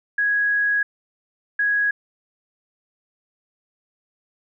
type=tone pair in turn; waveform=sine; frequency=1661.2 / 1661.2 Hz; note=G#6 / G#6; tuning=0 / 0 cents; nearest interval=unison; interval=0 cents; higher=neither; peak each=-17 dBFS; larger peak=neither; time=0.18-0.83 / 1.59-1.91 s; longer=first; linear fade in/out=5 ms; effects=none